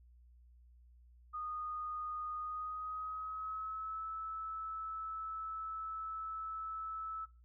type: tone with pitch glide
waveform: sine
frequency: 1234 to 1307.4 Hz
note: D#6 to E6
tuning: -15 to -15 cents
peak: -39 dBFS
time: 1.33-7.26 s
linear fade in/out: 20 ms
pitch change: +100 cents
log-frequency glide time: 2.36-4.05 s
effects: noise-tail reverb RT60 0.3 s tail -17 dB re dry + added 60 Hz sine -59 dBFS peak until 7.44 s